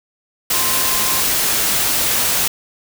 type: tone in noise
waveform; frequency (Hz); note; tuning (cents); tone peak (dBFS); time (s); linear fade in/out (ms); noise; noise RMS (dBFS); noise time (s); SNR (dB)
sine; 1046.5; C6; 0; -27; 0.53-1.21; 5; white; -17; 0.5-2.48; -13
effects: none